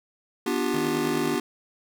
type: chord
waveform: square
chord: G dominant seventh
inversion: first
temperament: just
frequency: 245 / 294 / 352.8 / 392 Hz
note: B3 / D4 / F4 / G4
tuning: -14 / +2 / +18 / 0 cents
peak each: -30 dBFS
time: 0.46-1.4 s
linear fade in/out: 5 ms
type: tone with tremolo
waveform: sawtooth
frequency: 156.2 Hz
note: D#3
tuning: 7 cents sharp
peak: -28 dBFS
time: 0.74-1.35 s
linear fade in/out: 0 ms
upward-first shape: square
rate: 10 Hz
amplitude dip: 30%
effects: none